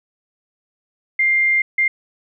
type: tone bursts at uneven times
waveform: sine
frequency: 2100 Hz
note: C7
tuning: 6 cents sharp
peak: -13 dBFS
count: 2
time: 1.19-1.62 / 1.78-1.88 s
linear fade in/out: 5 ms
effects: none